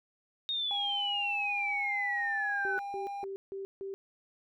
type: exponential sweep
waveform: sine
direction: down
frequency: 3729 to 1480 Hz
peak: -30 dBFS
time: 0.49-2.79 s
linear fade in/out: 0 ms
type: tone with pitch glide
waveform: triangle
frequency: 811 to 802.1 Hz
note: G#5 to G5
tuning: -41 to +40 cents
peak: -34 dBFS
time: 0.71-3.24 s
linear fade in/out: 0 ms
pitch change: -19 cents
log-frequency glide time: 2.14-2.35 s
type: tone bursts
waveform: sine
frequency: 390 Hz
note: G4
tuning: 9 cents flat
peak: -36 dBFS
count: 5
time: 2.65-3.94 s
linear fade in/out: 0 ms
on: 130 ms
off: 160 ms
effects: none